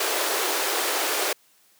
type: high-pass noise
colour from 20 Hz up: pink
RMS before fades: -25 dBFS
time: 0-1.33 s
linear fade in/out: 5 ms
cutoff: 340 Hz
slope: 48 dB/octave
effects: white hiss -60 dBFS RMS until 1.79 s + high-pass 150 Hz 12 dB/octave